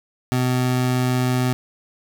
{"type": "tone", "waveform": "25% pulse", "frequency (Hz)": 126.3, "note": "B2", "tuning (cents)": 39, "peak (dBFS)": -14, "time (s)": [0.32, 1.53], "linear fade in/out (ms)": 0, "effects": []}